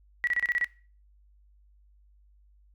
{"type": "tone bursts", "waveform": "sine", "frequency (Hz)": 1933, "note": "B6", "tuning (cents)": -38, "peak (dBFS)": -23, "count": 7, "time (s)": [0.24, 0.644], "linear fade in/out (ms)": 0, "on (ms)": 32, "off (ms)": 30, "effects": ["noise-tail reverb RT60 0.4 s tail -20 dB re dry", "added 50 Hz sine -57 dBFS peak until 2.74 s"]}